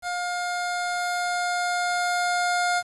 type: tone with level ramp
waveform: 25% pulse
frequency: 710 Hz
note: F5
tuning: 28 cents sharp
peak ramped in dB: -23 to -17 dBFS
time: 0.02-2.83 s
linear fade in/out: 50 ms
effects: resampled to 24000 Hz + 8-bit